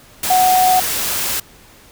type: tone in noise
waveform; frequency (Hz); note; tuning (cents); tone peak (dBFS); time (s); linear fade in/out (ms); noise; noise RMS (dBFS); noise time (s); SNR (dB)
sine; 739; F#5; -2; -10; 0.3-0.8; 5; white; -20; 0.23-1.4; +7
effects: pink hiss -45 dBFS RMS until 1.91 s